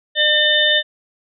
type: harmonic tone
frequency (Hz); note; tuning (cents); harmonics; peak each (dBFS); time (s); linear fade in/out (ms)
602; D5; +43; 1 / 3 / 5 / 6; -21 / -17 / -19 / -16; 0.15-0.83; 50
effects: none